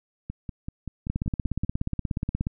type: two click trains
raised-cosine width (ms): 5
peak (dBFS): -14 / -20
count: 24 / 8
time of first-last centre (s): 1.1-2.469 / 0.3-1.646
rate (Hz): 16.8 / 5.2
effects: none